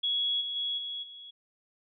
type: tone with level steps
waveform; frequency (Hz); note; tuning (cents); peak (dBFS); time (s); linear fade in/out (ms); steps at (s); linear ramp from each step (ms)
sine; 3347; G#7; +13; -26 / -32 / -29 / -34 / -44; 0.03-1.31; 10; 0.4 / 0.55 / 0.77 / 1.02; 20
effects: none